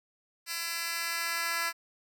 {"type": "tone with high-pass filter sweep", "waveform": "10% pulse", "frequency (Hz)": 336, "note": "E4", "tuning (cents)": 33, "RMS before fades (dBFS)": -33, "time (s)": [0.46, 1.73], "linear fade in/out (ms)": 50, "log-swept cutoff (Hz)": [3100, 1400], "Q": 0.82, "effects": []}